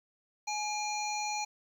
harmonic tone with a mistuned harmonic, 840 Hz, G#5, 19 cents sharp, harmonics 1 / 3 / 5 / 7 / 8, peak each -34 / -39 / -41 / -42 / -43 dBFS, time 0.47-1.45 s, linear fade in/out 10 ms, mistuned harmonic 3, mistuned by -77 cents, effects 10-bit

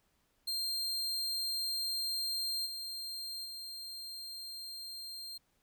40% pulse tone with level steps, 4186 Hz, C8, in tune, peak -32 / -38 / -41 dBFS, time 0.47-5.38 s, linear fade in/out 10 ms, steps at 2.65 / 3.44 s, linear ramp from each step 20 ms, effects pink hiss -75 dBFS RMS until 5.62 s

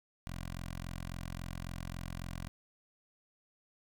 10% pulse tone with notch filter, 43.65 Hz, F1, in tune, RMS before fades -42 dBFS, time 0.27-2.48 s, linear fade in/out 0 ms, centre 400 Hz, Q 0.69, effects none

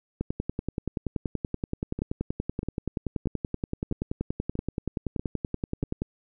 two click trains, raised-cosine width 3 ms, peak -15 / -19 dBFS, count 62 / 7, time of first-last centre 0.21-6.02 / 1.99-5.836 s, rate 10.5 / 1.56 Hz, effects none

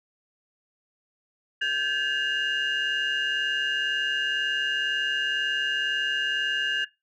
sine tone cluster, 1565 / 1707 / 2836 Hz, G6 / G#6 / F7, -3 / +47 / +26 cents, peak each -27 / -25 / -27 dBFS, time 1.61-6.85 s, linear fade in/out 10 ms, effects noise-tail reverb RT60 0.2 s tail -18 dB re dry + tanh soft clip ceiling -19 dBFS

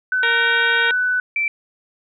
sine tone with pitch glide, 1509 to 1494.3 Hz, F#6 to F#6, +34 to +17 cents, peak -16 dBFS, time 0.12-1.2 s, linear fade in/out 2 ms, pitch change -17 cents, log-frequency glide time 0.79-0.91 s
harmonic tone, 465.6 Hz, A#4, 2 cents flat, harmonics 1 / 2 / 3 / 4 / 5 / 6 / 7 / 8, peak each -27 / -27 / -29 / -24 / -25 / -29 / -27 / -27 dBFS, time 0.23-0.91 s, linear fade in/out 2 ms
sine tone, 2335 Hz, D7, 11 cents flat, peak -17 dBFS, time 1.36-1.48 s, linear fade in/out 2 ms
effects none

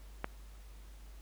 click, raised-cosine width 0.5 ms, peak -19 dBFS, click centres 0.244 s, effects added 50 Hz sine -49 dBFS peak until 1.21 s + pink hiss -62 dBFS RMS until 1.21 s

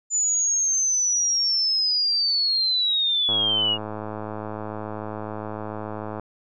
sine linear sweep, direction down, 7040 to 2837 Hz, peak -19 dBFS, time 0.1-3.78 s, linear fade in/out 50 ms
click train, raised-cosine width 1 ms, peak -18 dBFS, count 312, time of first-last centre 3.29-6.197 s, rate 107 Hz
effects none

